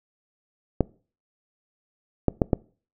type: clicks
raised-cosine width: 2 ms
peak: -5 dBFS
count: 4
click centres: 0.807 / 2.283 / 2.418 / 2.532 s
effects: noise-tail reverb RT60 0.4 s tail -23 dB re dry